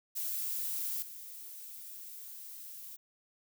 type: noise with level steps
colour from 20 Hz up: violet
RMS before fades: -36 / -47 dBFS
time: 0.15-2.97 s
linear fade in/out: 20 ms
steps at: 1.02 s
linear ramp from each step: 5 ms
effects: none